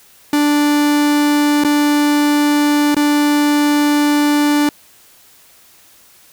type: tone with dropouts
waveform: 45% pulse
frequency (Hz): 293.5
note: D4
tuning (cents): -1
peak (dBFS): -11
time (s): 0.33-4.69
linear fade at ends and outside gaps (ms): 2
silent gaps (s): 1.638-1.647 / 2.946-2.966
effects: white hiss -47 dBFS RMS until 6.32 s